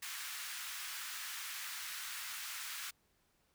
pink high-pass noise, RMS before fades -44 dBFS, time 0.02-2.91 s, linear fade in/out 10 ms, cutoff 1300 Hz, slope 24 dB/octave, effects pink hiss -75 dBFS RMS until 3.54 s

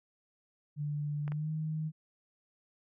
sine tone with pitch glide, 147.4 to 156.16 Hz, D3 to D#3, +7 to +7 cents, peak -32 dBFS, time 0.76-1.92 s, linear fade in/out 50 ms, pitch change +100 cents, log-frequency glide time 1.29-1.5 s
clicks, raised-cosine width 0.5 ms, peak -30 dBFS, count 2, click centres 1.279 / 1.32 s
effects none

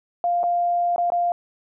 sine tone with dropouts, 698.5 Hz, F5, in tune, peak -18 dBFS, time 0.24-1.32 s, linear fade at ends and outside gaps 1 ms, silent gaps 0.432-0.438 / 0.961-0.981 / 1.102-1.12 s, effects none

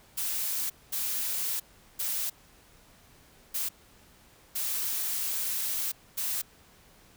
blue noise bursts at uneven times, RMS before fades -31 dBFS, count 6, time 0.17-0.7 / 0.92-1.6 / 1.99-2.3 / 3.54-3.69 / 4.55-5.92 / 6.17-6.42 s, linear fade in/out 10 ms, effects pink hiss -58 dBFS RMS until 7.16 s

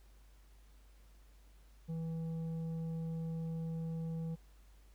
sine tone with tanh clipping, 163.3 Hz, E3, 16 cents flat, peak -38 dBFS, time 1.88-4.36 s, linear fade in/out 20 ms, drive 7 dB, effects added 50 Hz sine -58 dBFS peak until 4.94 s + pink hiss -70 dBFS RMS until 4.94 s

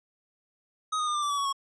square tone with pitch steps, 1258 / 1234.2 / 1210.9 / 1188.1 / 1165.6 / 1143.6 / 1122 / 1100.9 Hz, D#6 / D#6 / D#6 / D6 / D6 / D6 / C#6 / C#6, +19 / -14 / -47 / +20 / -13 / -46 / +21 / -12 cents, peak -27 dBFS, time 0.92-1.528 s, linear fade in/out 10 ms, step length 76 ms, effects resampled to 22050 Hz

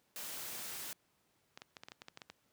white noise, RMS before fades -44 dBFS, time 0.16-0.93 s, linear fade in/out 0 ms
clicks, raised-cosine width 0.2 ms, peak -30 dBFS, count 11, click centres 1.575 / 1.619 / 1.768 / 1.835 / 1.885 / 1.919 / 2.019 / 2.084 / 2.174 / 2.218 / 2.3 s
effects pink hiss -75 dBFS RMS until 2.52 s + high-pass 100 Hz 12 dB/octave

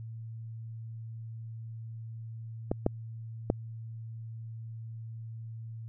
clicks, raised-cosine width 2 ms, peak -14 / -11 / -11 dBFS, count 3, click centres 2.715 / 2.864 / 3.501 s, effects added 113 Hz sine -39 dBFS peak until 5.88 s

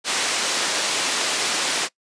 white band-pass noise, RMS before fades -23 dBFS, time 0.04-1.89 s, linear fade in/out 50 ms, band 270 to 6500 Hz, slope 12 dB/octave, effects noise-tail reverb RT60 0.1 s tail -22 dB re dry + resampled to 22050 Hz

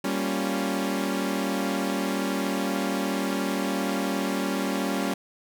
sawtooth chord, G half-diminished seventh, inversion none, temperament equal, 196 / 233.1 / 277.2 / 349.2 Hz, G3 / Bb3 / Db4 / F4, 0 / 0 / 0 / 0 cents, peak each -25 / -29 / -25 / -31 dBFS, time 0.04-5.14 s, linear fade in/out 5 ms, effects none

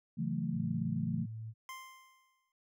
sine chord, F# minor seventh, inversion second, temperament just, 138.75 / 166.5 / 185 / 222 Hz, C#3 / E3 / F#3 / A3, +2 / +18 / 0 / +16 cents, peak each -39 / -36 / -40 / -37 dBFS, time 0.17-1.26 s, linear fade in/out 20 ms
sine tone, 111.2 Hz, A2, 19 cents sharp, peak -40 dBFS, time 0.52-1.54 s, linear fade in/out 50 ms
25% pulse tone with exponential decay, 1046.5 Hz, C6, in tune, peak -38 dBFS, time 1.69-2.52 s, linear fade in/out 1 ms, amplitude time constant 180 ms
effects none

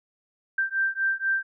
sine beating tone pair, 1568 / 1572.1 Hz, G6 / G6, 0 / +5 cents, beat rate 4.1 Hz, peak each -26 dBFS, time 0.58-1.43 s, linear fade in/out 5 ms, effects none

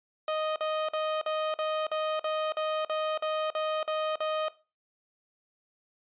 30% pulse tone bursts, 622.3 Hz, D#5, in tune, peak -25 dBFS, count 13, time 0.28-4.484 s, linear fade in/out 2 ms, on 280 ms, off 47 ms, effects noise-tail reverb RT60 0.3 s tail -18 dB re dry + resampled to 8000 Hz

